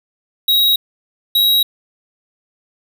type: tone pair in turn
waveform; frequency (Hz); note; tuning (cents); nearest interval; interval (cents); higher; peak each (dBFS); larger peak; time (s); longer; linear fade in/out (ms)
square; 3819 / 3838; A#7 / A#7; +41 / +50; unison; 9; second; -11; neither; 0.48-0.76 / 1.35-1.63; neither; 5
effects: none